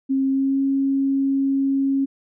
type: tone with pitch glide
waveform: sine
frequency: 268.6 to 272.7 Hz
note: C4 to C#4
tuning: +46 to -28 cents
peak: -17 dBFS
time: 0.09-2.06 s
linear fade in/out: 20 ms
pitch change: +26 cents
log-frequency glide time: 0.29-0.61 s
effects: none